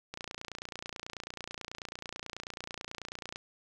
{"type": "click train", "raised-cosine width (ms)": 0.2, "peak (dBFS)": -22, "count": 95, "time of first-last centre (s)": [0.14, 3.359], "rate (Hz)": 29.2, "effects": []}